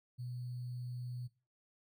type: tone with sample-and-hold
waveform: sine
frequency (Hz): 123.47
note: B2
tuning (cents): 0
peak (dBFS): -40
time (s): 0.18-1.28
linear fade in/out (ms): 20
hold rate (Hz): 4410
effects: noise-tail reverb RT60 0.3 s tail -18 dB re dry